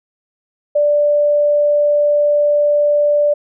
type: tone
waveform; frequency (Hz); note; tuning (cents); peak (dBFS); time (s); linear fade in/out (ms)
sine; 587.3; D5; 0; -10; 0.75-3.34; 10
effects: none